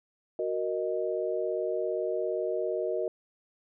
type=chord; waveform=sine; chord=D# minor; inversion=first; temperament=equal with one note detuned; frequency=370 / 467.5 / 622.3 Hz; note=F#4 / A#4 / D#5; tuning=0 / +5 / 0 cents; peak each=-32 dBFS; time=0.39-3.08 s; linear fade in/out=2 ms; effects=none